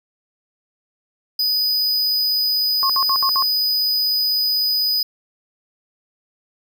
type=tone; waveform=square; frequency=4978 Hz; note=D#8; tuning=in tune; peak=-17 dBFS; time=1.39-5.03 s; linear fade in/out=5 ms
type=tone bursts; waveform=sine; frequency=1084 Hz; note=C#6; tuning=39 cents flat; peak=-18 dBFS; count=5; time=2.83-3.424 s; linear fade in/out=0 ms; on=66 ms; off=66 ms
effects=none